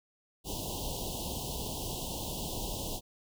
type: band-stop noise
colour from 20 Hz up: pink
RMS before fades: -37 dBFS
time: 0.44-3.01 s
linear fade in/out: 50 ms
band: 1000 to 2800 Hz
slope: 96 dB/octave
effects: none